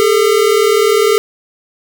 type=tone pair together; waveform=square; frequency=406.1 / 446.1 Hz; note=G#4 / A4; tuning=-39 / +24 cents; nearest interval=major second; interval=163 cents; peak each=-12 / -12 dBFS; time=0-1.18 s; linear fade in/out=0 ms; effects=none